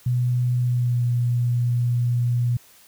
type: tone with pitch glide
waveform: sine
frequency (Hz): 123.47 to 121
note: B2 to B2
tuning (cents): 0 to -35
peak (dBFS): -18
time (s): 0.06-2.57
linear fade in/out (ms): 5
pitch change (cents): -35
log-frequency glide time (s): 0.61-1.03
effects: white hiss -52 dBFS RMS until 2.87 s